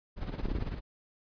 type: noise with tremolo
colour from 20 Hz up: brown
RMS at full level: -32 dBFS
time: 0.16-0.81 s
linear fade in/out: 50 ms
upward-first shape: sine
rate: 18 Hz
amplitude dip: 70%
type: clicks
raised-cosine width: 3 ms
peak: -24 dBFS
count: 9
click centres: 0.295 / 0.34 / 0.399 / 0.456 / 0.486 / 0.517 / 0.552 / 0.586 / 0.624 s
effects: resampled to 11025 Hz